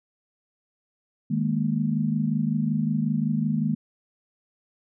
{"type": "chord", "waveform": "sine", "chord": "D# suspended fourth", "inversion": "none", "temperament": "equal", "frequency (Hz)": [155.56, 207.7, 233.1], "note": ["D#3", "G#3", "A#3"], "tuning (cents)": [0, 0, 0], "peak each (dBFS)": -26, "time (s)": [1.3, 3.75], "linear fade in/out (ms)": 10, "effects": []}